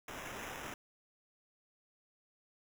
blue noise with sample-and-hold, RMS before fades -45 dBFS, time 0.08-0.74 s, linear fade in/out 2 ms, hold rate 4410 Hz, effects none

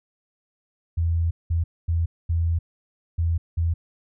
sine tone bursts at uneven times, 83.5 Hz, E2, 23 cents sharp, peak -19 dBFS, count 6, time 0.97-1.31 / 1.5-1.64 / 1.88-2.06 / 2.29-2.59 / 3.18-3.38 / 3.57-3.74 s, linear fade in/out 10 ms, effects none

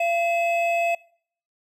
triangle tone pair together, 683 / 2579 Hz, F5 / E7, -39 / -39 cents, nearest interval octave + major seventh, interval 2300 cents, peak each -19 / -25 dBFS, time 0-0.95 s, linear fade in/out 5 ms, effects noise-tail reverb RT60 0.6 s tail -24 dB re dry

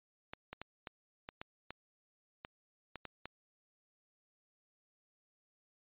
clicks, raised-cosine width 0.3 ms, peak -27 dBFS, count 11, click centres 0.335 / 0.53 / 0.616 / 0.872 / 1.289 / 1.415 / 1.706 / 2.449 / 2.957 / 3.053 / 3.256 s, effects resampled to 8000 Hz

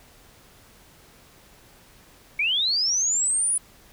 sine linear sweep, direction up, 2217 to 10010 Hz, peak -20 dBFS, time 2.39-3.58 s, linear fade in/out 5 ms, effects pink hiss -53 dBFS RMS until 3.92 s

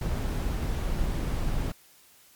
brown noise, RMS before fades -28 dBFS, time 0.01-1.72 s, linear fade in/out 5 ms, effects white hiss -57 dBFS RMS until 2.35 s + MP3 96 kbps

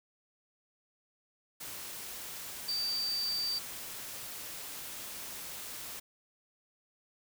sine tone in noise, 4640 Hz, D8, 22 cents flat, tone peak -31 dBFS, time 2.68-3.59 s, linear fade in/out 10 ms, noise white, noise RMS -43 dBFS, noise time 1.6-6 s, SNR +9 dB, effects none

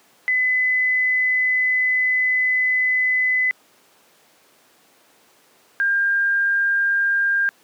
sine tone pair in turn, 2013 / 1602.3 Hz, B6 / G6, +33 / +37 cents, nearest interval major third, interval 396 cents, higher first, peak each -16 dBFS, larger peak neither, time 0.28-3.51 / 5.8-7.49 s, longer first, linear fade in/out 0 ms, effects pink hiss -55 dBFS RMS until 7.63 s + high-pass 300 Hz 12 dB/octave

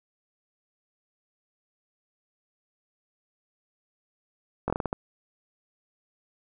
slowing click train, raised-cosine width 1 ms, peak -13 dBFS, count 7, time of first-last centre 4.68-4.929 s, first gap 20 ms, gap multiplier 1.29, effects none

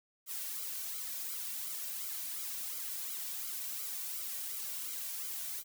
blue noise with flanger, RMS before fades -40 dBFS, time 0.26-5.64 s, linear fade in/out 50 ms, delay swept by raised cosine 1.1 to 2.4 ms, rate 2.8 Hz, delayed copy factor -0.85, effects none

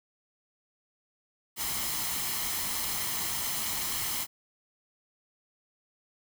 white noise with comb filter, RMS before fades -32 dBFS, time 1.56-4.27 s, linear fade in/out 50 ms, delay 0.97 ms, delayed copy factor +0.5, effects none

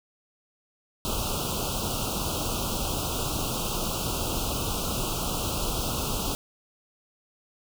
pink band-stop noise, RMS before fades -29 dBFS, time 1.05-6.35 s, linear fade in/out 0 ms, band 1400 to 2600 Hz, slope 96 dB/octave, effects none

